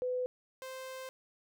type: tone pair in turn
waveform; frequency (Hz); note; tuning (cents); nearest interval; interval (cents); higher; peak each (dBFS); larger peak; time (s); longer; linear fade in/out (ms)
sine / sawtooth; 502 / 521.7; B4 / C5; +28 / -5; minor second; 67; second; -31 / -38; first; 0.02-0.26 / 0.62-1.09; second; 0
effects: none